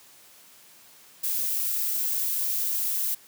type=noise; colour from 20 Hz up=violet; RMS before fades=-27 dBFS; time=1.23-3.15 s; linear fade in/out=10 ms; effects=white hiss -53 dBFS RMS until 3.27 s + high-pass 100 Hz 12 dB/octave